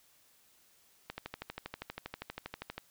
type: click train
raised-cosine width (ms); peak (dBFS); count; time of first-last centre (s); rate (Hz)
0.3; -23; 22; 1.1-2.78; 12.5
effects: white hiss -66 dBFS RMS until 2.9 s